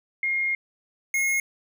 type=tone pair in turn; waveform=sine / square; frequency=2135 / 2159 Hz; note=C7 / C#7; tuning=+34 / -46 cents; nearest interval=unison; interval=20 cents; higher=second; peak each=-22 dBFS; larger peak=neither; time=0.23-0.55 / 1.14-1.4 s; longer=first; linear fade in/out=2 ms; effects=none